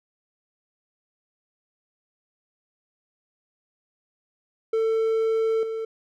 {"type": "tone with level steps", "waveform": "triangle", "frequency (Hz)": 446.5, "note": "A4", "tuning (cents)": 25, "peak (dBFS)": [-18, -25], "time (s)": [4.73, 5.85], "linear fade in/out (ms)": 5, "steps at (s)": 5.63, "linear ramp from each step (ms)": 2, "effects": []}